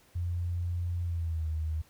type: tone with pitch glide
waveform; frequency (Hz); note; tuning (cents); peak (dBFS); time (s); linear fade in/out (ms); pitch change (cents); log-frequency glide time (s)
sine; 87.31 to 78.69; F2 to D#2; 0 to +20; -29; 0.15-1.82; 10; -180; 1.02-1.48
effects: pink hiss -62 dBFS RMS until 1.89 s